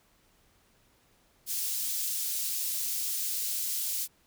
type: high-pass noise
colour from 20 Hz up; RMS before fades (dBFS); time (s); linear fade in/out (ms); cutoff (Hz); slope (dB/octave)
white; -32; 1.46-4.08; 50; 4600; 12
effects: pink hiss -66 dBFS RMS until 4.26 s